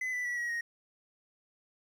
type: tone with pitch steps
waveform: triangle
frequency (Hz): 2021 / 1982.8 / 1945.4 / 1908.7 / 1872.6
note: B6 / B6 / B6 / A#6 / A#6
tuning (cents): +39 / +6 / -27 / +40 / +7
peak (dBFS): -30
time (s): 0.01-0.61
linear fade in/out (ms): 5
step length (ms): 120
effects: 11-bit